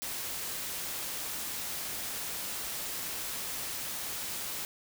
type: noise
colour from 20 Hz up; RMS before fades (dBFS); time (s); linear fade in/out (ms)
white; -37; 0.02-4.65; 0
effects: none